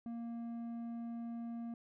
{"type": "tone with low-pass filter", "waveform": "square", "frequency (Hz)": 233.1, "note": "A#3", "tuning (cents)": 0, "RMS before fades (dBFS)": -43, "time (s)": [0.06, 1.74], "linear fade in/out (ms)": 2, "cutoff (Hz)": 600, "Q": 0.57, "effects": []}